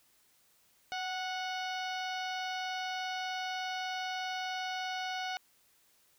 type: harmonic tone with a mistuned harmonic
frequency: 735 Hz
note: F#5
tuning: 12 cents flat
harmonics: 1 / 2 / 3 / 4 / 5 / 6 / 7 / 8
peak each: -37 / -41 / -44 / -44 / -48 / -49 / -51 / -53 dBFS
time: 0.92-5.37 s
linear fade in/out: 0 ms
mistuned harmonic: 1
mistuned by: +26 cents
effects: white hiss -68 dBFS RMS until 6.18 s